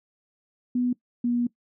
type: tone pair in turn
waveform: sine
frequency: 246.9 / 240.8 Hz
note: B3 / B3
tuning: 0 / -44 cents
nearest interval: unison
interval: 44 cents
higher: first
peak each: -21 dBFS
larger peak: neither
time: 0.75-0.93 / 1.24-1.47 s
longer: second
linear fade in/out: 5 ms
effects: noise-tail reverb RT60 0.1 s tail -20 dB re dry